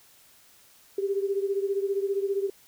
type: beating tone pair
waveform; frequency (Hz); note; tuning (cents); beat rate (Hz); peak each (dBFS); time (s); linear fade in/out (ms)
sine; 392 / 407; G4 / G#4; 0 / -35; 15; -26 / -30; 0.98-2.5; 5
effects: white hiss -57 dBFS RMS until 2.67 s